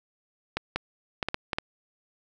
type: clicks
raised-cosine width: 0.3 ms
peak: -11 dBFS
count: 7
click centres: 0.57 / 0.76 / 1.228 / 1.286 / 1.344 / 1.532 / 1.585 s
effects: none